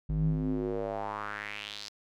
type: tone with band-pass filter sweep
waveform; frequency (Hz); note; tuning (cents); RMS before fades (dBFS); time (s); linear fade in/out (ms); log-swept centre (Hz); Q
square; 51.91; G#1; 0; -33; 0.09-1.89; 5; 110 to 5000; 3.5
effects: none